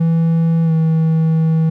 triangle tone with pitch glide, 164.81 to 160.86 Hz, E3 to E3, 0 to -42 cents, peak -9 dBFS, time 0-1.7 s, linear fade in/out 10 ms, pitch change -42 cents, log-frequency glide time 0.64-0.72 s, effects none

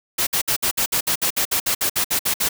white noise bursts, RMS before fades -20 dBFS, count 16, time 0.18-2.489 s, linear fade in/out 10 ms, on 89 ms, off 59 ms, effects none

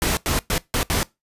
pink noise bursts at uneven times, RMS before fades -21 dBFS, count 5, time 0.02-0.17 / 0.26-0.39 / 0.5-0.58 / 0.74-0.83 / 0.9-1.03 s, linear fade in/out 0 ms, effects noise-tail reverb RT60 0.2 s tail -21 dB re dry + resampled to 32000 Hz

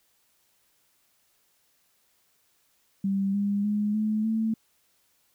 sine tone with pitch steps, 195.8 / 202 / 208.4 / 215 / 221.8 Hz, G3 / G#3 / G#3 / A3 / A3, -2 / -48 / +6 / -40 / +14 cents, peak -23 dBFS, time 3.04-4.54 s, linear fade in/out 5 ms, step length 300 ms, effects white hiss -68 dBFS RMS until 5.34 s

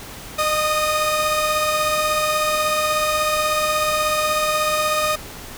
sawtooth tone pair together, 611.8 / 1240 Hz, D#5 / D#6, -29 / -6 cents, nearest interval octave, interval 1223 cents, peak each -17 dBFS, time 0.38-5.16 s, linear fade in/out 10 ms, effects pink hiss -36 dBFS RMS until 5.57 s

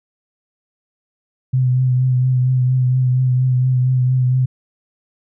sine tone with vibrato, 127.6 Hz, C3, 43 cents flat, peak -12 dBFS, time 1.53-4.46 s, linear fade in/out 10 ms, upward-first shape triangle, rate 4.3 Hz, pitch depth 32 cents each way, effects none

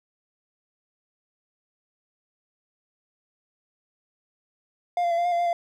triangle tone with pitch steps, 704 / 691 / 678 / 694 / 708 / 688 / 698 / 687 Hz, F5 / F5 / E5 / F5 / F5 / F5 / F5 / F5, +14 / -19 / +49 / -11 / +23 / -26 / -1 / -29 cents, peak -19 dBFS, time 4.97-5.53 s, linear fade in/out 2 ms, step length 70 ms, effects none

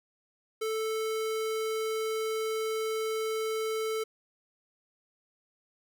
square tone, 440 Hz, A4, in tune, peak -30 dBFS, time 0.61-4.04 s, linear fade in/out 10 ms, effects none

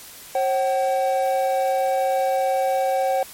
triangle tone pair together, 538 / 760.8 Hz, C5 / F#5, +48 / +48 cents, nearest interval tritone, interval 600 cents, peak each -19 / -19 dBFS, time 0.35-3.23 s, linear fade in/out 2 ms, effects white hiss -41 dBFS RMS until 3.33 s + MP3 64 kbps

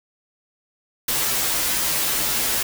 white noise with comb filter, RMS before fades -22 dBFS, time 1.08-2.63 s, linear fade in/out 5 ms, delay 11 ms, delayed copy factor -1, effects none

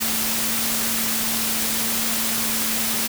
sine tone in noise, 224.8 Hz, A3, 37 cents sharp, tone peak -31 dBFS, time 0-3.08 s, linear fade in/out 20 ms, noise white, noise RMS -23 dBFS, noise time 0-3.08 s, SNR -11 dB, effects none

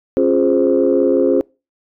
sine chord, Db major seventh, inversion none, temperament equal with one note detuned, 271.3 / 349.2 / 415.3 / 523.3 Hz, Db4 / F4 / Ab4 / C5, -37 / 0 / 0 / 0 cents, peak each -16 dBFS, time 0.17-1.41 s, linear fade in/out 0 ms, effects noise-tail reverb RT60 0.3 s tail -26 dB re dry + tanh soft clip ceiling -3 dBFS

